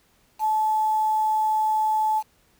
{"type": "tone with quantisation", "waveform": "sine", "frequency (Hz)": 866, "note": "A5", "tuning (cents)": -28, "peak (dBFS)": -19, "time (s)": [0.39, 2.23], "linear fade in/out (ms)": 50, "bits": 7, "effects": ["pink hiss -62 dBFS RMS until 2.59 s"]}